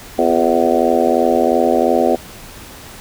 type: harmonic tone with a mistuned harmonic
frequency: 82.9 Hz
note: E2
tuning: 10 cents sharp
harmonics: 3 / 4 / 5 / 6 / 7 / 8 / 9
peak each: -19 / -19 / -19 / -19 / -19 / -19 / -19 dBFS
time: 0.18-2.16 s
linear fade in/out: 10 ms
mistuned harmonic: 4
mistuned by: +57 cents
effects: pink hiss -36 dBFS RMS until 3 s